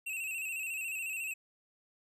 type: tone with vibrato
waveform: square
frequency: 2642 Hz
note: E7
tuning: 3 cents sharp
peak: -36 dBFS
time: 0.06-1.34 s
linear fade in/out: 10 ms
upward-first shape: square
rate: 14 Hz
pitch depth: 53 cents each way
effects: none